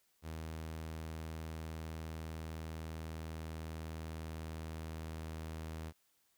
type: tone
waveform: sawtooth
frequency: 79.9 Hz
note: D#2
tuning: 47 cents sharp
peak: -38 dBFS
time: 0.22-5.93 s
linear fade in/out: 50 ms
effects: white hiss -75 dBFS RMS until 6.37 s